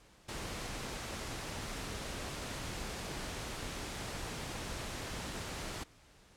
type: noise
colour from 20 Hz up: pink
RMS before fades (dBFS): -41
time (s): 0.28-5.84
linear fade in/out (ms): 10
effects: pink hiss -62 dBFS RMS until 6.36 s + low-pass 9000 Hz 12 dB/octave